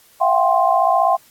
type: tone cluster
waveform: sine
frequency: 669 / 724 / 785 / 1051 Hz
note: E5 / F#5 / G5 / C6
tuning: +25 / -38 / +2 / +7 cents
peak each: -18 dBFS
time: 0.2-1.17 s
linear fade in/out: 20 ms
effects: white hiss -51 dBFS RMS until 1.3 s + AAC 64 kbps